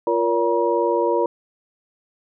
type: tone cluster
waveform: sine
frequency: 347.4 / 470.2 / 569 / 955 Hz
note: F4 / A#4 / C#5 / A#5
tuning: -9 / +15 / +45 / +42 cents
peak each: -22 / -21 / -23 / -23 dBFS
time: 0.07-1.26 s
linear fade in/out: 2 ms
effects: none